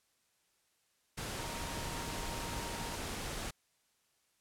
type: tone in noise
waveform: sine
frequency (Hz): 932.3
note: A#5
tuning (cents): 0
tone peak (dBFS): -47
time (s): 1.38-2.96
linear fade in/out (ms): 10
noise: pink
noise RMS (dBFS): -40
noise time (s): 1.17-3.51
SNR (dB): -10
effects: white hiss -75 dBFS RMS until 4.4 s + low-pass 11000 Hz 12 dB/octave